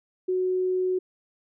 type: tone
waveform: sine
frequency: 369.1 Hz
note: F#4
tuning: 4 cents flat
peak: -22 dBFS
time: 0.28-0.99 s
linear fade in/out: 10 ms
effects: none